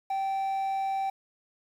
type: tone with quantisation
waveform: triangle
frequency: 777 Hz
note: G5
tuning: 16 cents flat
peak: -25 dBFS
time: 0.1-1.1 s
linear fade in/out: 5 ms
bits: 9
effects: none